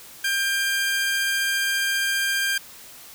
sawtooth tone pair together, 1592.4 / 2396 Hz, G6 / D7, +27 / +34 cents, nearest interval perfect fifth, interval 707 cents, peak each -18 / -28 dBFS, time 0.24-2.58 s, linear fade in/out 5 ms, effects white hiss -44 dBFS RMS until 3.14 s

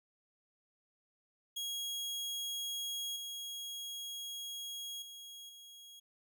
sawtooth tone with level steps, 3300 Hz, G#7, 12 cents flat, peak -34 / -38 / -45 / -49 dBFS, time 1.56-6 s, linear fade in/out 10 ms, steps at 3.16 / 5.02 / 5.49 s, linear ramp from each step 2 ms, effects none

